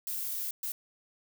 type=noise bursts at uneven times; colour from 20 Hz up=violet; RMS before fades=-35 dBFS; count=2; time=0.07-0.51 / 0.63-0.72 s; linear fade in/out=2 ms; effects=none